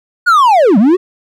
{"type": "linear two-way sweep", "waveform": "triangle", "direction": "down then up", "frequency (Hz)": [1480, 185, 390.4], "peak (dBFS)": -3, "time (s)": [0.26, 0.97], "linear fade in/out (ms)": 20, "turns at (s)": 0.78, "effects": []}